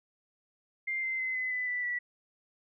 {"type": "tone with pitch steps", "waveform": "sine", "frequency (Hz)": [2101, 2076, 2051, 2026, 2001, 1977.4, 1953.5], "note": ["C7", "C7", "C7", "B6", "B6", "B6", "B6"], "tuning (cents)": [7, -14, -35, 44, 22, 2, -19], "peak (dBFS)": -30, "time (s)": [0.87, 1.99], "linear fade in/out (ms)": 10, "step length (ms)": 160, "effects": []}